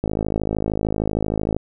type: click train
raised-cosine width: 2 ms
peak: -8 dBFS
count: 82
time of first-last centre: 0.04-1.565 s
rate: 53.1 Hz
effects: none